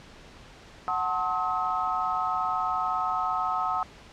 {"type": "chord", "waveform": "sine", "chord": "F# diminished seventh", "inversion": "none", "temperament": "just", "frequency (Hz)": [740, 888, 1065.6, 1278.7], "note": ["F#5", "A5", "C6", "Eb6"], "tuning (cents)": [0, 16, 31, 47], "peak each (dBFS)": [-30, -33, -33, -28], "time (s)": [0.88, 3.83], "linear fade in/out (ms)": 0, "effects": ["pink hiss -49 dBFS RMS until 4.12 s", "low-pass 5000 Hz 12 dB/octave"]}